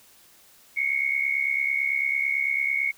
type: tone pair together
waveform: sine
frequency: 2163 / 2232 Hz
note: C#7 / C#7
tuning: -43 / +11 cents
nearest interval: minor second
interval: 54 cents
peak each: -25 dBFS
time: 0.76-2.92 s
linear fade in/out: 20 ms
effects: white hiss -55 dBFS RMS until 2.97 s